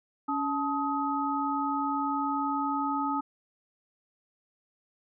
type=tone cluster; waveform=sine; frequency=280.6 / 869 / 1261 Hz; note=C#4 / A5 / D#6; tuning=+21 / -22 / +23 cents; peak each=-31 dBFS; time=0.28-3.21 s; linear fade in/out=10 ms; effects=none